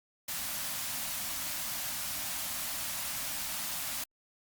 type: band-stop noise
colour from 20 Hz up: white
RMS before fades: -36 dBFS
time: 0.28-4.04 s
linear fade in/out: 5 ms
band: 310 to 550 Hz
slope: 96 dB/octave
effects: Opus 48 kbps